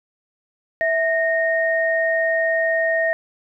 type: tone pair together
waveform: sine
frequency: 654 / 1852 Hz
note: E5 / A#6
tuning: -14 / -12 cents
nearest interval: octave + tritone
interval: 1802 cents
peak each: -19 / -20 dBFS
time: 0.81-3.13 s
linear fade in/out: 0 ms
effects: none